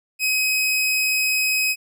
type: tone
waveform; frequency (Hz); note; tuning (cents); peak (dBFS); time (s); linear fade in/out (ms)
sawtooth; 2533; D#7; +30; -15; 0.19-1.76; 50
effects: none